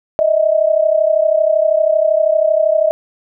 sine tone pair together, 614.3 / 647 Hz, D#5 / E5, -22 / -32 cents, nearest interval minor second, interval 90 cents, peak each -13 dBFS, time 0.19-2.91 s, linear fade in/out 0 ms, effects none

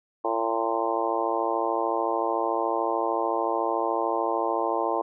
harmonic tone with a mistuned harmonic, 113.6 Hz, A#2, 44 cents flat, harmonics 3 / 4 / 5 / 6 / 7 / 8 / 9, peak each -31 / -31 / -31 / -31 / -31 / -31 / -31 dBFS, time 0.24-5.02 s, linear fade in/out 10 ms, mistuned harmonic 9, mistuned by +32 cents, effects none

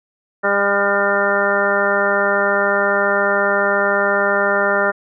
harmonic tone with a mistuned harmonic, 200.8 Hz, G3, 42 cents sharp, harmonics 1 / 2 / 3 / 4 / 5 / 6 / 7 / 8 / 9, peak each -28 / -22 / -19 / -25 / -26 / -25 / -19 / -29 / -22 dBFS, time 0.43-4.92 s, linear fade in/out 20 ms, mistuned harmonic 8, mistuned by -77 cents, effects none

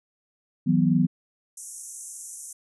sine chord, E suspended second, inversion none, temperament equal with one note detuned, 161.98 / 185 / 246.9 Hz, E3 / F#3 / B3, -30 / 0 / 0 cents, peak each -22 dBFS, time 0.66-1.07 s, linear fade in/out 20 ms
white band-pass noise, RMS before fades -40 dBFS, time 1.57-2.53 s, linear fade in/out 5 ms, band 5900 to 11000 Hz, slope 96 dB/octave
effects none

